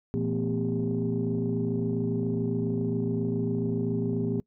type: tone cluster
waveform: sine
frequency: 116.3 / 169.4 / 226.3 / 253.6 / 399.9 Hz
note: A#2 / E3 / A3 / B3 / G4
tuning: -4 / +48 / +49 / +46 / +35 cents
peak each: -31 dBFS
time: 0.14-4.4 s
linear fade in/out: 0 ms
effects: noise-tail reverb RT60 0.1 s tail -25 dB re dry + tanh soft clip ceiling -18 dBFS